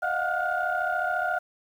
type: tone cluster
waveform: sine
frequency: 620 / 705 / 739 / 1415 / 1490 Hz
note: D#5 / F5 / F#5 / F6 / F#6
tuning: -6 / +16 / -2 / +22 / +12 cents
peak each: -33 / -29 / -30 / -28 / -34 dBFS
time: 0.02-1.39 s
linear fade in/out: 10 ms
effects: tanh soft clip ceiling -16 dBFS + 9-bit